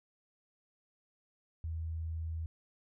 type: tone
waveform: sine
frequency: 81.1 Hz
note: E2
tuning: 28 cents flat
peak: -35 dBFS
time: 1.64-2.46 s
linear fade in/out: 0 ms
effects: none